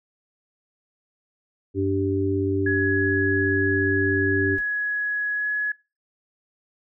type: harmonic tone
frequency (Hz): 97.1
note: G2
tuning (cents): -16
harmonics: 1 / 3 / 4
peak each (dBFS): -26 / -24 / -24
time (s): 1.74-4.59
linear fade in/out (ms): 50
type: tone with pitch glide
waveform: sine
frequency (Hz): 1678 to 1689.7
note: G#6 to G#6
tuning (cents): +17 to +29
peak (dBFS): -22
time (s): 2.66-5.72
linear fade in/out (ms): 5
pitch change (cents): +12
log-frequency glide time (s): 5.35-5.47
type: noise with exponential decay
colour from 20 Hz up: brown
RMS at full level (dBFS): -33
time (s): 4.58-4.65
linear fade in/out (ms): 1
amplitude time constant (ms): 15
effects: noise-tail reverb RT60 0.3 s tail -24 dB re dry